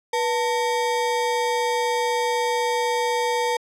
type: ring-modulated tone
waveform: square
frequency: 691 Hz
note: F5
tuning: 19 cents flat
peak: -18 dBFS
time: 0.13-3.57 s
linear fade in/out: 5 ms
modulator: 205 Hz
effects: low-pass 9000 Hz 12 dB/octave